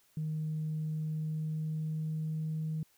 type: tone with pitch glide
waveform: sine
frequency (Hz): 155.56 to 157.1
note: D#3 to D#3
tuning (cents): 0 to +17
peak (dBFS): -31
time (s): 0.17-2.83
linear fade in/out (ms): 2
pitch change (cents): +17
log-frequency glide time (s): 0.91-2.55
effects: tanh soft clip ceiling -28 dBFS + white hiss -68 dBFS RMS until 2.97 s